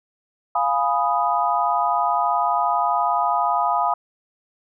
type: chord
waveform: sine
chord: F half-diminished seventh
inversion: none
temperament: equal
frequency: 698.5 / 830.6 / 987.8 / 1244.5 Hz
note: F5 / Ab5 / Cb6 / Eb6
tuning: 0 / 0 / 0 / 0 cents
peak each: -23 dBFS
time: 0.55-3.94 s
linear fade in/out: 5 ms
effects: none